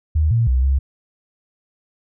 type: tone with pitch steps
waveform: sine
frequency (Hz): 77.4 / 115.6 / 63.7 / 67.5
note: D#2 / A#2 / C2 / C#2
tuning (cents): -9 / -14 / -46 / -45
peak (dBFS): -13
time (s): 0.15-0.79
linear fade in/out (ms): 10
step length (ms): 160
effects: none